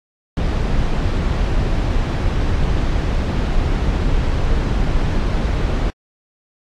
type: noise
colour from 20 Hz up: brown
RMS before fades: -17 dBFS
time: 0.37-5.9 s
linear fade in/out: 0 ms
effects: low-pass 5000 Hz 12 dB/octave + AAC 64 kbps